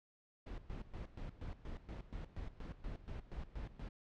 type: noise with tremolo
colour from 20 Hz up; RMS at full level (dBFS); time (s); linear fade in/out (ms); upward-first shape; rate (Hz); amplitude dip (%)
brown; -45; 0.46-3.89; 10; square; 4.2; 80
effects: low-pass 4000 Hz 12 dB/octave